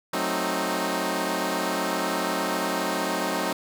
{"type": "chord", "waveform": "10% pulse", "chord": "F# diminished seventh", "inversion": "none", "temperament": "equal with one note detuned", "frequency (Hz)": [185, 220, 263.9, 311.1], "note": ["F#3", "A3", "C4", "Eb4"], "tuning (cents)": [0, 0, 15, 0], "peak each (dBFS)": [-22, -24, -22, -21], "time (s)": [0.13, 3.53], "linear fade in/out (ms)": 5, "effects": []}